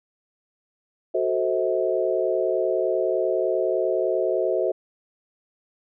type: chord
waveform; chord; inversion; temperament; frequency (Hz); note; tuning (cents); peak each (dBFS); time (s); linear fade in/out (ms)
sine; F# half-diminished seventh; none; equal with one note detuned; 370 / 440 / 523.3 / 643.1; F#4 / A4 / C5 / E5; 0 / 0 / 0 / -43; -25 / -27 / -26 / -25; 1.14-4.72; 10
effects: none